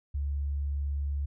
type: tone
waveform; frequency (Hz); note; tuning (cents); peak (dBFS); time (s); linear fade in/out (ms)
sine; 71; C#2; +42; -28; 0.14-1.26; 10
effects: none